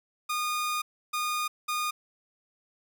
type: tone bursts at uneven times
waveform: sawtooth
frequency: 1224 Hz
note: D#6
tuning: 29 cents flat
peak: -24 dBFS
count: 3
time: 0.29-0.82 / 1.13-1.48 / 1.68-1.91 s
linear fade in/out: 10 ms
effects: none